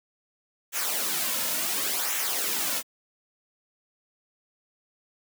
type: noise with flanger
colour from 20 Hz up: white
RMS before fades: -28 dBFS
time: 0.72-2.83 s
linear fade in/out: 50 ms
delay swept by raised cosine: 0.21 to 2.61 ms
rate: 0.7 Hz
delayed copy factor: -0.6
effects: high-pass 200 Hz 12 dB/octave